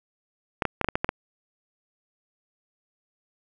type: clicks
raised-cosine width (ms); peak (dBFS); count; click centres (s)
0.5; -8; 8; 0.622 / 0.653 / 0.813 / 0.845 / 0.887 / 0.955 / 1.045 / 1.091
effects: none